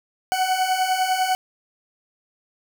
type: beating tone pair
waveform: 40% pulse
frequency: 740 / 750 Hz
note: F#5 / F#5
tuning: 0 / +23 cents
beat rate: 10 Hz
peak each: -24 / -20 dBFS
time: 0.32-1.35 s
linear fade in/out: 0 ms
effects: none